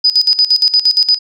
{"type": "tone with tremolo", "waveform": "sine", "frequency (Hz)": 4978, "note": "D#8", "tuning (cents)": 0, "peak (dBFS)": -6, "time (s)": [0.04, 1.19], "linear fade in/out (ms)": 10, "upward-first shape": "square", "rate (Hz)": 8.6, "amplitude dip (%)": 80, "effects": []}